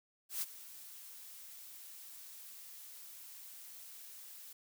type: noise with ADSR envelope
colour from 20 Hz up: blue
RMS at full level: -36 dBFS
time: 0.29-4.53 s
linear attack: 130 ms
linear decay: 28 ms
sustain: -16 dB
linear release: 5 ms
effects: none